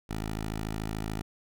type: tone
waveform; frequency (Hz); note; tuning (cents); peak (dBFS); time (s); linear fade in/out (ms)
10% pulse; 53.6; A1; -45; -24; 0.09-1.22; 10
effects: none